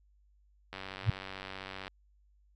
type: click train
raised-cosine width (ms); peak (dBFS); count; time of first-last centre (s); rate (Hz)
0.3; -25; 111; 0.73-1.879; 95.7
type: tone with exponential growth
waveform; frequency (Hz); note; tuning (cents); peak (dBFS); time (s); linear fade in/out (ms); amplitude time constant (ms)
sine; 110; A2; 0; -18; 1.02-1.1; 5; 16
effects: added 50 Hz sine -63 dBFS peak until 2.55 s